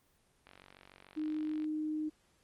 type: click train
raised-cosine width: 0.3 ms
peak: -37 dBFS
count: 56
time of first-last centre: 0.47-1.643 s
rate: 46.9 Hz
type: tone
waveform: sine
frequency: 307.9 Hz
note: D#4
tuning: 18 cents flat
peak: -33 dBFS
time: 1.16-2.1 s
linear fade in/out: 20 ms
effects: pink hiss -71 dBFS RMS until 2.43 s + Opus 24 kbps